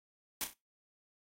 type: noise with echo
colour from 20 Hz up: white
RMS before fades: -35 dBFS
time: 0.41-0.44 s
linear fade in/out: 0 ms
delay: 31 ms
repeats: 3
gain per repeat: -8 dB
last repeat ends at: 0.533 s
effects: noise-tail reverb RT60 0.2 s tail -19 dB re dry + AAC 48 kbps